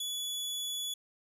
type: tone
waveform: sawtooth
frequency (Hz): 3414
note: G#7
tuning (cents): +47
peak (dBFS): -31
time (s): 0-0.94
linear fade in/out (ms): 5
effects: resampled to 32000 Hz